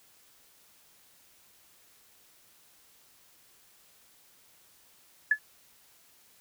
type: tone with exponential decay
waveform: sine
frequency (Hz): 1716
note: A6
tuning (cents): -44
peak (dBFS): -16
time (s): 5.31-5.39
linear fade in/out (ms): 5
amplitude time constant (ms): 16
effects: white hiss -61 dBFS RMS until 6.4 s